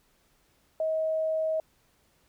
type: tone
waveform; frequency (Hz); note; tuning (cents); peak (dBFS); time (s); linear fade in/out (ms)
sine; 635; D#5; +35; -25; 0.8-1.6; 2
effects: pink hiss -67 dBFS RMS until 2.28 s